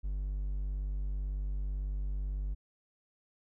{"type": "tone", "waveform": "triangle", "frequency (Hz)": 49.03, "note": "G1", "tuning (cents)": 1, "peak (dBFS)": -30, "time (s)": [0.03, 2.55], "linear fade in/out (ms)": 20, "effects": []}